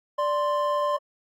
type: tone pair together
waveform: triangle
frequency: 587.3 / 1046.5 Hz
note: D5 / C6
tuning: 0 / 0 cents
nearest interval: minor seventh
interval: 1000 cents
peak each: -23 dBFS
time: 0.18-0.97 s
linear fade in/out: 10 ms
effects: AAC 48 kbps